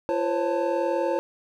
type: tone cluster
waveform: triangle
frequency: 341.7 / 506 / 546 / 887 Hz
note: F4 / B4 / C#5 / A5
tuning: -38 / +42 / -26 / +14 cents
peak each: -26 / -27 / -24 / -28 dBFS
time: 0.09-1.19 s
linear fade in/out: 0 ms
effects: none